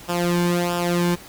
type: tone with flanger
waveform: sawtooth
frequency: 174.61 Hz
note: F3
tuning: in tune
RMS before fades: -21 dBFS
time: 0.08-1.16 s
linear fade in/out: 20 ms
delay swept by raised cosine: 0.47 to 1.57 ms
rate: 1.5 Hz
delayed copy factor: -0.75
effects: pink hiss -42 dBFS RMS until 1.28 s